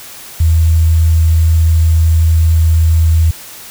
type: tone with sample-and-hold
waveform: sine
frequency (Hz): 81.1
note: E2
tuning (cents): -28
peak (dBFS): -6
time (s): 0.4-3.31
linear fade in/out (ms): 5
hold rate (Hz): 7350
effects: white hiss -32 dBFS RMS until 3.7 s